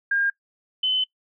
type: tone pair in turn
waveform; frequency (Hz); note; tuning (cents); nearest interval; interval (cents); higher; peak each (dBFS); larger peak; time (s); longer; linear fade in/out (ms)
sine; 1612 / 3036; G6 / F#7; +48 / +44; major seventh; 1096; second; -19; neither; 0.11-0.3 / 0.83-1.04; second; 5
effects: noise-tail reverb RT60 0.1 s tail -21 dB re dry